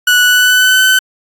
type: tone with pitch glide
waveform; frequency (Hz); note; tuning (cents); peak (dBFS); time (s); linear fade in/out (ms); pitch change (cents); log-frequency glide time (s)
30% pulse; 1475 to 1520; F#6 to F#6; -6 to +46; -4; 0.07-0.99; 5; +52; 0.22-0.83
effects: AAC 64 kbps